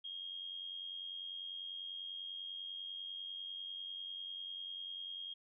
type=tone with amplitude modulation; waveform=sine; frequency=3250 Hz; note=G#7; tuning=38 cents flat; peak=-40 dBFS; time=0.04-5.34 s; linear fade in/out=10 ms; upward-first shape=sine; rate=90.1 Hz; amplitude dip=55%; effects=none